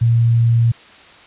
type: tone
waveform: sine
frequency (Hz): 116.54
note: A#2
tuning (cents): 0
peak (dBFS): -10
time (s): 0.01-0.72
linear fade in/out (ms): 10
effects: white hiss -43 dBFS RMS until 1.26 s + resampled to 8000 Hz

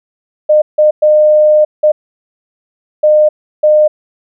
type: tone bursts at uneven times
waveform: sine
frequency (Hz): 608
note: D#5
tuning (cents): -40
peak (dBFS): -4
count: 6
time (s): 0.49-0.62 / 0.78-0.91 / 1.02-1.65 / 1.83-1.92 / 3.03-3.29 / 3.63-3.88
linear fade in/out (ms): 10
effects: none

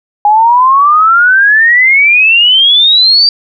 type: exponential sweep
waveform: sine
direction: up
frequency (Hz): 820 to 4705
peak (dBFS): -3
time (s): 0.25-3.29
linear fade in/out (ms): 2
effects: none

